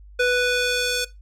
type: tone with band-pass filter sweep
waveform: square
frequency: 493.9 Hz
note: B4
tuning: in tune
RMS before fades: -21 dBFS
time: 0.19-1.05 s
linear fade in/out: 10 ms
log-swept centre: 1700 to 5100 Hz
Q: 0.74
effects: noise-tail reverb RT60 0.2 s tail -18 dB re dry + added 50 Hz sine -42 dBFS peak until 1.21 s